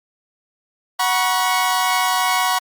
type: chord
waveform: sawtooth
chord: F# suspended fourth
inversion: none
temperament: equal with one note detuned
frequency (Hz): 740 / 964.6 / 1108.7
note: F#5 / B5 / C#6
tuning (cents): 0 / -41 / 0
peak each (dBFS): -17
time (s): 0.99-2.59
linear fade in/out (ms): 10
effects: Opus 48 kbps